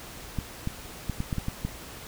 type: clicks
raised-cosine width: 5 ms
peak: -16 dBFS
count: 8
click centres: 0.387 / 0.674 / 1.097 / 1.204 / 1.328 / 1.383 / 1.484 / 1.65 s
effects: pink hiss -43 dBFS RMS until 2.07 s